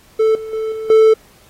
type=tone with level steps; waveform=triangle; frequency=440 Hz; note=A4; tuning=in tune; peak=-8 / -23 / -16 / -20 / -4 dBFS; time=0.19-1.14 s; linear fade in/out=10 ms; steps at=0.35 / 0.53 / 0.72 / 0.9 s; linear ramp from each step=2 ms; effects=pink hiss -49 dBFS RMS until 1.49 s + AAC 48 kbps